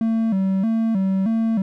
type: tone with vibrato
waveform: triangle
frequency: 207.7 Hz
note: G#3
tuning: in tune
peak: -15 dBFS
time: 0.01-1.62 s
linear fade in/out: 2 ms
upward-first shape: square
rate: 1.6 Hz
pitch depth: 140 cents each way
effects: none